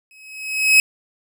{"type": "tone with exponential growth", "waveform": "40% pulse", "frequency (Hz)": 2556, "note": "D#7", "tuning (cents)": 46, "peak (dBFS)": -6, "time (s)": [0.11, 0.8], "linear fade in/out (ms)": 1, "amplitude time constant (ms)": 150, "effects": []}